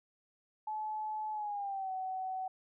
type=tone with pitch glide; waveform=sine; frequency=860 to 753 Hz; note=A5 to F#5; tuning=-40 to +30 cents; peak=-35 dBFS; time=0.67-2.48 s; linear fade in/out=5 ms; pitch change=-230 cents; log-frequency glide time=1.32-1.92 s; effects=none